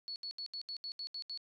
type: tone bursts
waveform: sine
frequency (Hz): 4405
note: C#8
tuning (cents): -12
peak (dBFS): -39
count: 9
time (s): 0.08-1.375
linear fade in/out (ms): 0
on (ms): 79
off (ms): 73
effects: none